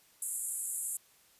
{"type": "band-pass noise", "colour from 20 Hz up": "pink", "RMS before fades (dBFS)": -37, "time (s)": [0.22, 0.97], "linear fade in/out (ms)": 2, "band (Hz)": [7400, 12000], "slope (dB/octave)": 96, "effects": ["white hiss -64 dBFS RMS until 1.39 s", "resampled to 32000 Hz"]}